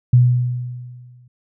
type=tone with exponential decay; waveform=sine; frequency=123.47 Hz; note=B2; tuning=in tune; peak=-6 dBFS; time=0.13-1.28 s; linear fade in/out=5 ms; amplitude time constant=250 ms; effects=none